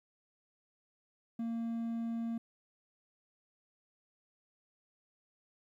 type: tone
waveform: triangle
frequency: 230.2 Hz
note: A#3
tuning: 22 cents flat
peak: -32 dBFS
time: 1.39-2.38 s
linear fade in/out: 5 ms
effects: 12-bit